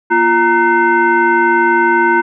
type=tone with frequency modulation; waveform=sine; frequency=930 Hz; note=A#5; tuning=4 cents flat; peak=-8 dBFS; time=0.1-2.22 s; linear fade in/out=20 ms; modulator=584 Hz; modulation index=1.3; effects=none